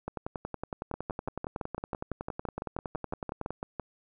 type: two click trains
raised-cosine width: 1 ms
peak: -20 / -20 dBFS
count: 38 / 18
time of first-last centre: 0.08-3.506 / 0.94-3.797 s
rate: 10.8 / 5.95 Hz
effects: none